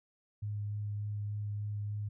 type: tone with vibrato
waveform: sine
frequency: 103.83 Hz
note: G#2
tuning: in tune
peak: -34 dBFS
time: 0.42-2.09 s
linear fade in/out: 10 ms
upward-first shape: sine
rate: 3.4 Hz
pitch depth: 10 cents each way
effects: none